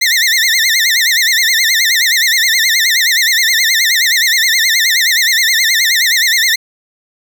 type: tone with vibrato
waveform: 20% pulse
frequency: 1941 Hz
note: B6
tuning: 31 cents flat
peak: -4 dBFS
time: 0.01-6.56 s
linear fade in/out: 10 ms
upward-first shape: sine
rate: 9.5 Hz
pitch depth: 170 cents each way
effects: none